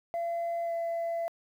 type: tone with pitch glide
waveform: sine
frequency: 680 to 673.4 Hz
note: F5 to E5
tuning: -46 to +37 cents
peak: -27 dBFS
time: 0.14-1.28 s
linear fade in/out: 0 ms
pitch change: -17 cents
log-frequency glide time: 0.64-0.72 s
effects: tanh soft clip ceiling -28 dBFS + 10-bit